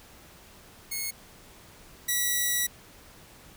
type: tone pair in turn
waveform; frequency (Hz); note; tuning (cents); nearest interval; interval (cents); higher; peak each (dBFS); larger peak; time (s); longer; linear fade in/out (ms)
5% pulse; 2180 / 1942.2; C#7 / B6; -29 / -29; major second; 200; first; -20 / -14; second; 0.91-1.11 / 2.08-2.67; second; 10
effects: pink hiss -52 dBFS RMS until 3.56 s